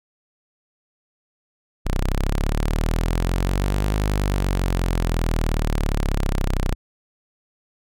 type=exponential two-way sweep; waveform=sawtooth; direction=up then down; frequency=30.83 to 51.91 to 30.83 Hz; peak=-15 dBFS; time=1.85-6.75 s; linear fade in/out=20 ms; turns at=3.95 s; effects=none

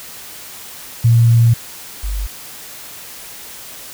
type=tone pair in turn; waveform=sine; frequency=116.54 / 49.23 Hz; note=A#2 / G1; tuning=0 / +8 cents; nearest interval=octave + minor third; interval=1492 cents; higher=first; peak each=-7 / -18 dBFS; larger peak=first; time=1.04-1.54 / 2.03-2.27 s; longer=first; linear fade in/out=10 ms; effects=white hiss -34 dBFS RMS until 3.93 s

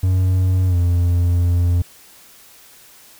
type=tone with pitch glide; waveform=triangle; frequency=92.5 to 87.31 Hz; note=F#2 to F2; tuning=0 to 0 cents; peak=-11 dBFS; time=0.03-1.82 s; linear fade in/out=5 ms; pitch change=-100 cents; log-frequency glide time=0.67-0.76 s; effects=white hiss -46 dBFS RMS until 3.19 s

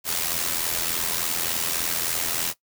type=noise with amplitude modulation; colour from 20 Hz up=white; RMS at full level=-23 dBFS; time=0.04-2.54 s; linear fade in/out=50 ms; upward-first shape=sine; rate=83.4 Hz; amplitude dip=65%; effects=noise-tail reverb RT60 0.1 s tail -18 dB re dry

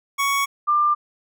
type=tone pair in turn; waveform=25% pulse / sine; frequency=1115 / 1192.5 Hz; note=C#6 / D6; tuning=+10 / +26 cents; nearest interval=minor second; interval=116 cents; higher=second; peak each=-15 dBFS; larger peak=neither; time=0.18-0.46 / 0.67-0.95 s; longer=neither; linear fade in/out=20 ms; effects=none

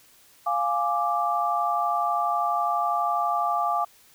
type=chord; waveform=sine; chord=D diminished; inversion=first; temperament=equal; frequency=698.5 / 830.6 / 1174.7 Hz; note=F5 / Ab5 / D6; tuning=0 / 0 / 0 cents; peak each=-26 / -28 / -25 dBFS; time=0.46-3.85 s; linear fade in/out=10 ms; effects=white hiss -56 dBFS RMS until 4.14 s

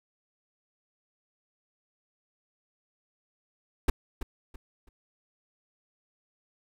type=noise with echo; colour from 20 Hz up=brown; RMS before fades=-19 dBFS; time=3.88-3.9 s; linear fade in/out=5 ms; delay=330 ms; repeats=3; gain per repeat=-11 dB; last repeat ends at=4.89 s; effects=none

